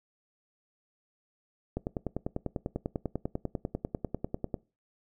click train, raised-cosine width 2 ms, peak -18 dBFS, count 29, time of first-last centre 1.77-4.542 s, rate 10.1 Hz, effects noise-tail reverb RT60 0.3 s tail -22 dB re dry

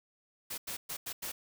white noise bursts at uneven times, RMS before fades -39 dBFS, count 5, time 0.5-0.58 / 0.67-0.77 / 0.89-0.97 / 1.06-1.13 / 1.22-1.32 s, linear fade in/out 10 ms, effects none

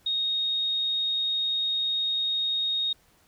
sine tone, 3729 Hz, A#7, in tune, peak -24 dBFS, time 0.06-2.93 s, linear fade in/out 5 ms, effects pink hiss -62 dBFS RMS until 3.27 s

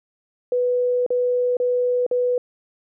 sine tone with dropouts, 493.9 Hz, B4, in tune, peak -17 dBFS, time 0.52-2.38 s, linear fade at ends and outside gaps 2 ms, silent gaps 1.064-1.104 / 1.569-1.6 / 2.065-2.112 s, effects none

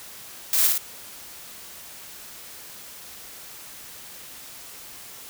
blue noise with echo, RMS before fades -21 dBFS, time 0.53-0.67 s, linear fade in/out 0 ms, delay 54 ms, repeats 2, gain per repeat -2 dB, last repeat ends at 0.778 s, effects white hiss -42 dBFS RMS until 5.29 s

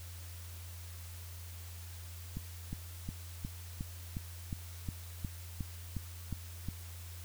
click train, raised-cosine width 5 ms, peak -25 dBFS, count 13, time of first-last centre 2.37-6.687 s, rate 2.78 Hz, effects added 86 Hz sine -45 dBFS peak until 7.24 s + white hiss -53 dBFS RMS until 7.24 s

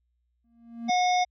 triangle tone with exponential growth, 232.8 Hz, A#3, 2 cents flat, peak -26 dBFS, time 0.44-0.9 s, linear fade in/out 5 ms, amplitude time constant 100 ms
harmonic tone, 725 Hz, F#5, 35 cents flat, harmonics 1 / 3 / 5 / 7 / 8, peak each -21 / -31 / -35 / -38 / -39 dBFS, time 0.88-1.25 s, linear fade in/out 20 ms
effects added 60 Hz sine -70 dBFS peak until 1.3 s

